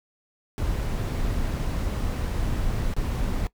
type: noise with dropouts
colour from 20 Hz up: brown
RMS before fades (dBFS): -26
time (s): 0.58-3.47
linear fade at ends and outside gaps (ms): 0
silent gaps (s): 2.938-2.965
effects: noise-tail reverb RT60 0.1 s tail -19 dB re dry